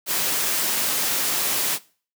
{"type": "noise", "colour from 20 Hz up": "white", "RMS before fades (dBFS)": -23, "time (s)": [0.06, 1.79], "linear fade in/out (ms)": 50, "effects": ["noise-tail reverb RT60 0.4 s tail -20 dB re dry", "high-pass 150 Hz 12 dB/octave"]}